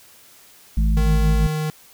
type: harmonic tone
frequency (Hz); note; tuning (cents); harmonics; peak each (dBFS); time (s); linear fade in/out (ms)
53.5; A1; -48; 1 / 3 / 4; -15 / -25 / -27; 0.77-1.47; 5
type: tone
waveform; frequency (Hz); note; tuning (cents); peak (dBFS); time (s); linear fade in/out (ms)
square; 154.5; D#3; -12; -22; 0.97-1.7; 0
effects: white hiss -49 dBFS RMS until 1.93 s